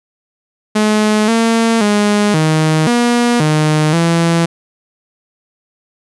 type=tone with pitch steps; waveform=sawtooth; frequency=213.2 / 228.1 / 207.2 / 156.8 / 239.7 / 153.6 / 167.6 Hz; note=G#3 / A#3 / G#3 / D#3 / A#3 / D#3 / E3; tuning=+46 / -37 / -4 / +14 / +48 / -22 / +29 cents; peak=-6 dBFS; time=0.75-4.46 s; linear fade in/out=10 ms; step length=530 ms; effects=resampled to 24000 Hz